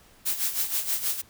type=noise with tremolo; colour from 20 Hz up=blue; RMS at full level=-25 dBFS; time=0.25-1.22 s; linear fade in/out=20 ms; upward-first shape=sine; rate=6.3 Hz; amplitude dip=70%; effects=pink hiss -56 dBFS RMS until 1.29 s